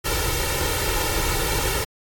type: noise with comb filter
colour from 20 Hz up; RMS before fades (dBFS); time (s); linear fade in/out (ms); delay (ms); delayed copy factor
pink; -23; 0.04-1.85; 20; 2.2; +1
effects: AAC 64 kbps